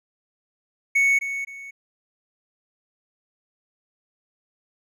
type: tone with echo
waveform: triangle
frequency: 2217 Hz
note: C#7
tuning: in tune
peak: -14 dBFS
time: 0.95-1.19 s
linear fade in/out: 10 ms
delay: 260 ms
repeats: 2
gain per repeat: -10 dB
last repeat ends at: 1.71 s
effects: none